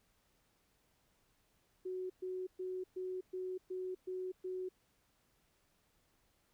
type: tone bursts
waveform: sine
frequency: 370 Hz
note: F#4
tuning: in tune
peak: -38 dBFS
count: 8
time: 1.85-4.69 s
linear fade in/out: 10 ms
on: 250 ms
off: 120 ms
effects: pink hiss -75 dBFS RMS until 6.53 s